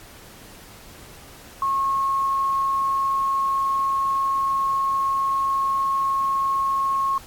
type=tone with quantisation; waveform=sine; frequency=1088 Hz; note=C#6; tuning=33 cents flat; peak=-19 dBFS; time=1.62-7.18 s; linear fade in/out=2 ms; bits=8; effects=pink hiss -45 dBFS RMS until 7.26 s + AAC 64 kbps